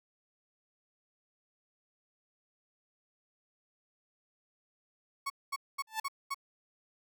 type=tone bursts; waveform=35% pulse; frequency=1108 Hz; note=C#6; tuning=1 cent flat; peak=-31 dBFS; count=5; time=5.26-6.345 s; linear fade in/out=10 ms; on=41 ms; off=220 ms
type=tone with exponential growth; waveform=sawtooth; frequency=880 Hz; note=A5; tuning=in tune; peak=-26 dBFS; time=5.87-6 s; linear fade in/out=5 ms; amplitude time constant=28 ms
effects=none